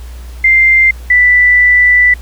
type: tone pair in turn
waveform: sine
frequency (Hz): 2093 / 1977.8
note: C7 / B6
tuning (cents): 0 / +2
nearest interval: minor second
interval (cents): 98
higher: first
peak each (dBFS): -4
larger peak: neither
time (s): 0.44-0.91 / 1.1-2.14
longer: second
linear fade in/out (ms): 5
effects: added 60 Hz sine -25 dBFS peak until 2.21 s + pink hiss -40 dBFS RMS until 2.21 s